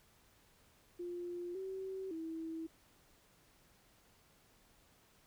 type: tone with pitch steps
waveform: sine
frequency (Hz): 351 / 381.4 / 324.5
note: F4 / G4 / E4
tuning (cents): +9 / -47 / -27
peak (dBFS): -40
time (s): 0.99-2.67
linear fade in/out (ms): 10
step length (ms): 560
effects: pink hiss -68 dBFS RMS until 5.26 s